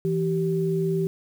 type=tone pair together; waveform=sine; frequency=164.81 / 386.8 Hz; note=E3 / G4; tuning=0 / -23 cents; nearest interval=octave + minor third; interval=1477 cents; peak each=-24 dBFS; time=0.05-1.07 s; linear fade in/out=0 ms; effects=8-bit